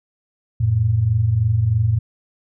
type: tone pair together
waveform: sine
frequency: 89.83 / 113 Hz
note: F2 / A2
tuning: +49 / +47 cents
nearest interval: major third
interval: 398 cents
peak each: -21 / -15 dBFS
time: 0.6-1.99 s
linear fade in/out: 10 ms
effects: none